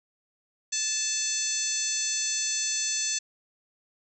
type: harmonic tone with a mistuned harmonic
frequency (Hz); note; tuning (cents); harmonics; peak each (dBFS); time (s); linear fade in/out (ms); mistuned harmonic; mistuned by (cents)
876; A5; -8; 2 / 3 / 4 / 5 / 6 / 7 / 8 / 9; -41 / -37 / -38 / -34 / -38 / -29 / -36 / -35; 0.72-3.19; 10; 9; -49
effects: none